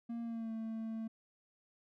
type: tone with pitch glide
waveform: triangle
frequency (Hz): 233.1 to 223.3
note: A#3 to A3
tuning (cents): 0 to +26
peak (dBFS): -36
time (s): 0.09-1.08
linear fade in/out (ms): 10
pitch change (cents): -74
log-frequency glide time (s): 0.22-0.52
effects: none